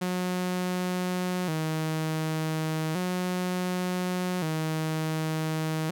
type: tone with vibrato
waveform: sawtooth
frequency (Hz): 169.3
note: E3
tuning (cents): +46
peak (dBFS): -23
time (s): 0.01-5.91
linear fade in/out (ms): 10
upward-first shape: square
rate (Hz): 0.34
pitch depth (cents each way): 120
effects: none